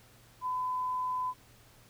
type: tone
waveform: sine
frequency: 1009 Hz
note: B5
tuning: 37 cents sharp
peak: -30 dBFS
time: 0.41-1.34 s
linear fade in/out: 50 ms
effects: added 117 Hz sine -63 dBFS peak until 1.89 s + pink hiss -60 dBFS RMS until 1.89 s